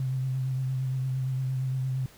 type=tone with vibrato; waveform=sine; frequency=130.7 Hz; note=C3; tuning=1 cent flat; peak=-26 dBFS; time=0-2.06 s; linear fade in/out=2 ms; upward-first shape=sine; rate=8.7 Hz; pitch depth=26 cents each way; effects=pink hiss -54 dBFS RMS until 2.17 s